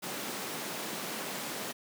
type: high-pass noise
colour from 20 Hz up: pink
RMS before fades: -38 dBFS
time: 0.02-1.73 s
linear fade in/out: 20 ms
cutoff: 180 Hz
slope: 24 dB/octave
effects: none